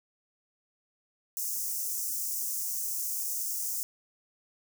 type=high-pass noise; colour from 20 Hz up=white; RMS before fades=-33 dBFS; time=1.37-3.83 s; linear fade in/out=0 ms; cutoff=5600 Hz; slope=48 dB/octave; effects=none